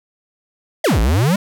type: exponential two-way sweep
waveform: square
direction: down then up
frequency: 731 to 50.5 to 210.8 Hz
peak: -13 dBFS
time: 0.84-1.36 s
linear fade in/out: 5 ms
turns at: 1 s
effects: none